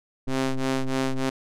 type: ring-modulated tone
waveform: sawtooth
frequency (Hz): 132.7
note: C3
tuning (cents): +25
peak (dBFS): -16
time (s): 0.27-1.3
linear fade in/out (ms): 10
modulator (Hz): 131
effects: low-pass 9000 Hz 12 dB/octave